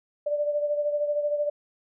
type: beating tone pair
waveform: sine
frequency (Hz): 587.3 / 600.3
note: D5 / D5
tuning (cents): 0 / +38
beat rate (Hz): 13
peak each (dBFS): -24 / -32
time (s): 0.26-1.5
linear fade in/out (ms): 10
effects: none